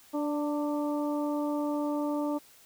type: harmonic tone with a mistuned harmonic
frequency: 293.7 Hz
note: D4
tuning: in tune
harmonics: 1 / 2 / 3 / 4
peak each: -29 / -34 / -38 / -42 dBFS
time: 0.13-2.39 s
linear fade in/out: 20 ms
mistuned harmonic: 3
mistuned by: +29 cents
effects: white hiss -57 dBFS RMS until 2.65 s